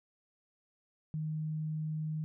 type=tone; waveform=sine; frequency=155.4 Hz; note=D#3; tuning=2 cents flat; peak=-33 dBFS; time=1.14-2.24 s; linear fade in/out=0 ms; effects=none